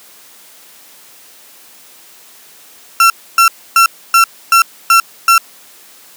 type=tone bursts; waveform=35% pulse; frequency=1352 Hz; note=E6; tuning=43 cents sharp; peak=-3 dBFS; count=7; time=3-5.38 s; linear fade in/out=2 ms; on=100 ms; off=280 ms; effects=white hiss -41 dBFS RMS until 6.16 s + high-pass 200 Hz 12 dB/octave